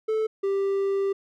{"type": "tone pair in turn", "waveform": "triangle", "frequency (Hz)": [437.3, 393.3], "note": ["A4", "G4"], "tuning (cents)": [-11, 6], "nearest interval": "major second", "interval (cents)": 183, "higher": "first", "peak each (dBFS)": -20, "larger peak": "neither", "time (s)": [[0.08, 0.27], [0.43, 1.13]], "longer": "second", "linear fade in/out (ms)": 10, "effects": []}